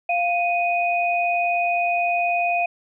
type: tone pair together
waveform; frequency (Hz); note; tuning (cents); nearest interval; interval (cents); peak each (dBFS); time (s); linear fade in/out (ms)
sine; 698.5 / 2489; F5 / D#7; 0 / 0; octave + minor seventh; 2200; -20 / -23; 0.09-2.66; 5
effects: none